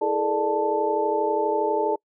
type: tone cluster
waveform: sine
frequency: 327.6 / 422.2 / 454.5 / 595 / 880 Hz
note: E4 / G#4 / A#4 / D5 / A5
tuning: -11 / +29 / -44 / +22 / 0 cents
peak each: -31 / -24 / -29 / -28 / -25 dBFS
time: 0.01-1.96 s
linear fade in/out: 10 ms
effects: noise-tail reverb RT60 0.1 s tail -26 dB re dry